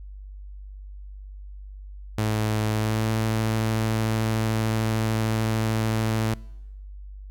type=tone with pitch glide; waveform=sawtooth; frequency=108.1 to 110.82 Hz; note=A2 to A2; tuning=-30 to +13 cents; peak=-18 dBFS; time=2.18-6.34 s; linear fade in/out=5 ms; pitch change=+43 cents; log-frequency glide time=2.74-3.09 s; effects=noise-tail reverb RT60 1.0 s tail -24 dB re dry + added 49 Hz sine -37 dBFS peak until 7.3 s